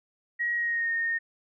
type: tone with pitch glide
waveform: sine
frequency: 1899 to 1841.7 Hz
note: A#6 to A#6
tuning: +32 to -21 cents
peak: -25 dBFS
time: 0.39-1.19 s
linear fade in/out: 20 ms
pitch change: -53 cents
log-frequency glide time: 0.55-0.91 s
effects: none